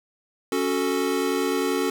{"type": "chord", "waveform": "square", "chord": "F# minor", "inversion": "second", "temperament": "equal", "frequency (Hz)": [277.2, 370, 440], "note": ["C#4", "F#4", "A4"], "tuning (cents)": [0, 0, 0], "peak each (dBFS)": -27, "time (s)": [0.52, 1.9], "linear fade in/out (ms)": 2, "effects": []}